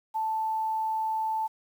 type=tone; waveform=sine; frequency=880 Hz; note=A5; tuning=in tune; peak=-26 dBFS; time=0.14-1.48 s; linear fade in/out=20 ms; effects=9-bit